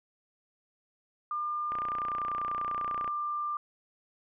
sine tone with pitch glide, 1200 to 1190.3 Hz, D6 to D6, +37 to +23 cents, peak -30 dBFS, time 1.31-3.57 s, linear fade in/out 2 ms, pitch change -14 cents, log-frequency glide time 1.81-2.28 s
click train, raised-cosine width 0.5 ms, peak -25 dBFS, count 42, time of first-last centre 1.72-3.078 s, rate 30.2 Hz
effects none

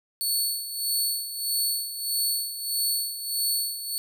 15% pulse tone with tremolo, 4435 Hz, C#8, in tune, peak -16 dBFS, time 0.21-3.98 s, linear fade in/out 0 ms, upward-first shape sine, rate 1.6 Hz, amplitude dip 70%, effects none

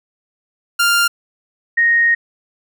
sawtooth / sine tone pair in turn, 1396.9 / 1864.6 Hz, F6 / A#6, 0 / 0 cents, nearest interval perfect fourth, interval 500 cents, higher second, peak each -8 / -10 dBFS, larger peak first, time 0.79-1.08 / 1.77-2.15 s, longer second, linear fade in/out 10 ms, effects none

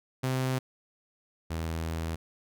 sawtooth tone pair in turn, 130 / 81.49 Hz, C3 / E2, -11 / -19 cents, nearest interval minor sixth, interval 808 cents, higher first, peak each -23 / -27 dBFS, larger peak first, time 0.23-0.59 / 1.5-2.16 s, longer second, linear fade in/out 10 ms, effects none

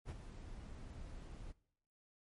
brown noise with ADSR envelope, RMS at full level -42 dBFS, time 0.05-1.53 s, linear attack 48 ms, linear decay 36 ms, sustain -8 dB, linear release 27 ms, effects noise-tail reverb RT60 0.7 s tail -21 dB re dry + MP3 48 kbps

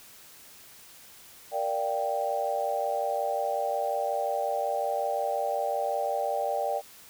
sine chord, G minor seventh, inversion first, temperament equal, 466.2 / 587.3 / 698.5 / 784 Hz, Bb4 / D5 / F5 / G5, 0 / 0 / 0 / 0 cents, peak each -35 / -30 / -34 / -30 dBFS, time 1.51-6.82 s, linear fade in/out 50 ms, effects white hiss -51 dBFS RMS until 7.09 s

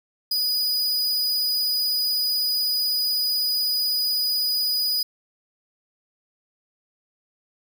45% pulse tone, 4942 Hz, D#8, 13 cents flat, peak -20 dBFS, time 0.31-5.03 s, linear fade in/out 5 ms, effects none

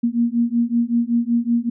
sine beating tone pair, 233.1 / 238.4 Hz, A#3 / A#3, 0 / +39 cents, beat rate 5.3 Hz, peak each -19 / -19 dBFS, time 0.03-1.7 s, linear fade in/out 10 ms, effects none

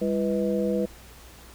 sine tone cluster, 200.4 / 338.3 / 494 / 632 Hz, G3 / E4 / B4 / D#5, +38 / +45 / 0 / +27 cents, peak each -26 / -30 / -26 / -34 dBFS, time 0.01-0.86 s, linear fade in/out 10 ms, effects added 60 Hz sine -49 dBFS peak until 1.54 s + pink hiss -49 dBFS RMS until 1.54 s

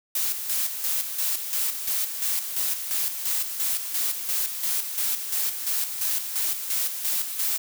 blue noise with tremolo, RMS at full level -25 dBFS, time 0.15-7.58 s, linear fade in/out 5 ms, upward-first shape square, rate 2.9 Hz, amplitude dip 55%, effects none

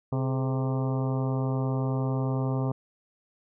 harmonic tone with a mistuned harmonic, 131.1 Hz, C3, 4 cents sharp, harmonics 1 / 2 / 3 / 4 / 5 / 6 / 7 / 8 / 9, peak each -26 / -32 / -36 / -38 / -40 / -42 / -43 / -44 / -45 dBFS, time 0.12-2.72 s, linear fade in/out 5 ms, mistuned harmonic 3, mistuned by +83 cents, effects none

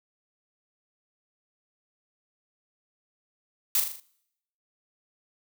blue noise with echo, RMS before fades -23 dBFS, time 3.75-3.8 s, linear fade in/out 2 ms, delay 40 ms, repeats 5, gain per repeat -5 dB, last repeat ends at 4 s, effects noise-tail reverb RT60 0.8 s tail -24 dB re dry

